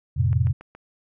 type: chord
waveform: sine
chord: F major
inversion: none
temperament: equal with one note detuned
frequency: 87.31 / 111.21 / 130.81 Hz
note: F2 / A2 / C3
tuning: 0 / +19 / 0 cents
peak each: -22 dBFS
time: 0.16-0.53 s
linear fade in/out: 20 ms
type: click train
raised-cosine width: 0.5 ms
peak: -27 dBFS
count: 4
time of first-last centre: 0.33-0.75 s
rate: 7.14 Hz
effects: none